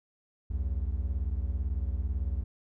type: beating tone pair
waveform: triangle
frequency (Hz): 61.74 / 79.74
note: B1 / D#2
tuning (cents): 0 / +43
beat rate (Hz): 18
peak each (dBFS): -28 / -31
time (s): 0.5-2.44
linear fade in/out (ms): 10
effects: none